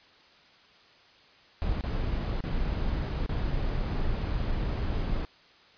brown noise with dropouts, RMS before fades -29 dBFS, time 1.62-5.25 s, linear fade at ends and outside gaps 0 ms, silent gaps 1.809-1.838 / 2.406-2.438 / 3.262-3.293 s, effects white hiss -57 dBFS RMS until 5.77 s + resampled to 11025 Hz

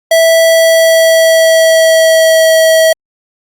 square tone with pitch glide, 656 to 644.7 Hz, E5 to E5, -9 to -39 cents, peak -5 dBFS, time 0.11-2.93 s, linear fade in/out 5 ms, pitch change -30 cents, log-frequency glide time 0.43-2.54 s, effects Opus 48 kbps

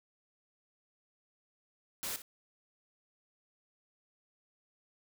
white noise with echo, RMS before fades -38 dBFS, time 2.03-2.16 s, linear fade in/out 0 ms, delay 59 ms, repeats 1, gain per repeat -12 dB, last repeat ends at 2.219 s, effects none

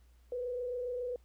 sine tone with frequency modulation, 493.9 Hz, B4, in tune, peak -34 dBFS, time 0.32-1.16 s, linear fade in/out 2 ms, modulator 27.3 Hz, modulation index 0.51, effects added 60 Hz sine -59 dBFS peak until 1.24 s + pink hiss -73 dBFS RMS until 1.24 s

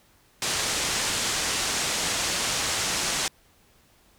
white low-pass noise, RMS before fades -27 dBFS, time 0.42-3.28 s, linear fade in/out 2 ms, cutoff 8100 Hz, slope 24 dB/octave, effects pink hiss -60 dBFS RMS until 4.18 s

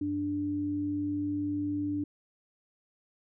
sine tone pair together, 98 / 293.7 Hz, G2 / D4, 0 / 0 cents, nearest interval octave + perfect fifth, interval 1900 cents, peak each -39 / -29 dBFS, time 0.01-2.04 s, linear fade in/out 5 ms, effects none

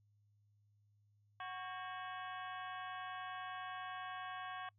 harmonic tone with a mistuned harmonic, 370 Hz, F#4, in tune, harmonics 2 / 3 / 4 / 5 / 6 / 7 / 8 / 9, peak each -48 / -47 / -51 / -56 / -61 / -60 / -59 / -59 dBFS, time 1.4-4.69 s, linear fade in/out 2 ms, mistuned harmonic 4, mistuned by +140 cents, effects noise-tail reverb RT60 0.1 s tail -26 dB re dry + added 103 Hz sine -70 dBFS peak until 4.78 s

